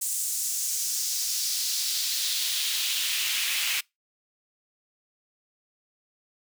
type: noise with high-pass filter sweep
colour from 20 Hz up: pink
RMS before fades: -28 dBFS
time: 0.01-3.81 s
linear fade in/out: 10 ms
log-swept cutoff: 8000 to 2400 Hz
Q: 1.9
effects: noise-tail reverb RT60 0.2 s tail -25 dB re dry